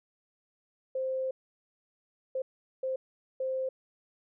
sine tone bursts at uneven times, 523.3 Hz, C5, in tune, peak -29 dBFS, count 4, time 0.95-1.31 / 2.35-2.42 / 2.83-2.96 / 3.4-3.69 s, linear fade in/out 5 ms, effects none

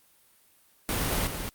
pink noise with echo, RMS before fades -28 dBFS, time 0.89-1.27 s, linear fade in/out 0 ms, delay 220 ms, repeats 1, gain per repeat -6 dB, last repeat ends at 1.49 s, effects white hiss -62 dBFS RMS until 1.54 s + Opus 32 kbps

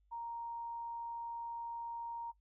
sine tone, 933 Hz, A#5, 1 cent sharp, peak -40 dBFS, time 0.11-2.32 s, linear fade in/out 20 ms, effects noise-tail reverb RT60 0.1 s tail -19 dB re dry + added 50 Hz sine -69 dBFS peak until 2.4 s

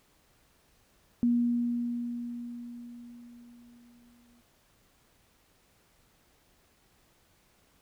sine tone with exponential decay, 239.1 Hz, A#3, 44 cents sharp, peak -21 dBFS, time 1.23-4.41 s, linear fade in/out 0 ms, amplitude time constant 690 ms, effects pink hiss -66 dBFS RMS until 7.81 s

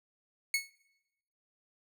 sawtooth tone with exponential decay, 2200 Hz, C#7, 14 cents flat, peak -21 dBFS, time 0.54-0.71 s, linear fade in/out 2 ms, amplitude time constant 36 ms, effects noise-tail reverb RT60 1.0 s tail -24 dB re dry

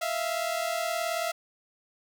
sawtooth tone pair together, 651.2 / 690 Hz, E5 / F5, -21 / -21 cents, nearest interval minor second, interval 100 cents, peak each -27 dBFS, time 0.01-1.32 s, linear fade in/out 10 ms, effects none

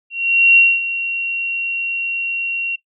sine tone with ADSR envelope, 2744 Hz, F7, 31 cents flat, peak -5 dBFS, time 0.1-2.76 s, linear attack 470 ms, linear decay 230 ms, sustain -13 dB, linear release 8 ms, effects noise-tail reverb RT60 0.1 s tail -18 dB re dry

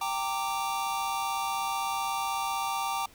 square chord, G minor, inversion none, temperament equal with one note detuned, 784 / 920 / 1174.7 Hz, G5 / Bb5 / D6, 0 / -23 / 0 cents, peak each -34 dBFS, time 0.01-3.06 s, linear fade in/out 5 ms, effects pink hiss -56 dBFS RMS until 3.14 s

